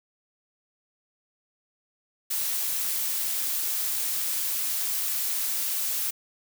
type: noise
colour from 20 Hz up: blue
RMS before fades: -28 dBFS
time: 2.3-6.11 s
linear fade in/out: 10 ms
effects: none